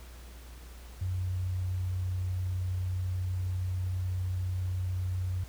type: tone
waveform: sine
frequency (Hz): 92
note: F#2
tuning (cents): -9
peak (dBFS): -29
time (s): 1.01-5.44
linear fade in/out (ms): 5
effects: added 60 Hz sine -45 dBFS peak until 5.48 s + pink hiss -54 dBFS RMS until 5.48 s